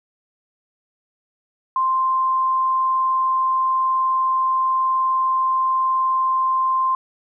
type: tone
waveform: sine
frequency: 1046.5 Hz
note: C6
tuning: in tune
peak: -16 dBFS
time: 1.76-6.95 s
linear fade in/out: 2 ms
effects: none